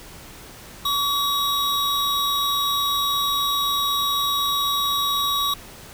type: tone pair together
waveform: square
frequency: 1132 / 3808 Hz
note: C#6 / A#7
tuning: +36 / +36 cents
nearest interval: octave + major sixth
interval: 2100 cents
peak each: -24 / -23 dBFS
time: 0.85-5.54 s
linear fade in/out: 5 ms
effects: pink hiss -42 dBFS RMS until 5.93 s